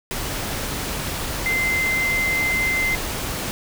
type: tone in noise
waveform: sine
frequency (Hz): 2075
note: C7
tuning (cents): -15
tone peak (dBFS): -19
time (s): 1.46-2.95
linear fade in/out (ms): 0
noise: pink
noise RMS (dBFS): -27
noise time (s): 0.11-3.51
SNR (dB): +5
effects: none